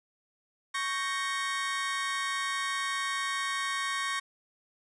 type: chord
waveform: 30% pulse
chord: G diminished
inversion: second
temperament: equal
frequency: 1108.7 / 1568 / 1864.7 Hz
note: Db6 / G6 / Bb6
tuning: 0 / 0 / 0 cents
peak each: -30 / -36 / -31 dBFS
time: 0.74-4.2 s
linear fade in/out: 10 ms
effects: resampled to 22050 Hz